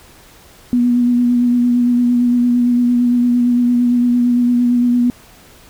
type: tone with vibrato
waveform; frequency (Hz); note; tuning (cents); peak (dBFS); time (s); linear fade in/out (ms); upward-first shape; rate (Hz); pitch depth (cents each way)
sine; 243.1; B3; -27; -10; 0.73-5.1; 0; sine; 8.8; 20
effects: pink hiss -44 dBFS RMS until 5.69 s